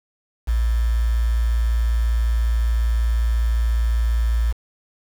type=tone with quantisation; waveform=sine; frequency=57.3 Hz; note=A#1; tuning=29 cents flat; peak=-16 dBFS; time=0.47-4.53 s; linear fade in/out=20 ms; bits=6; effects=none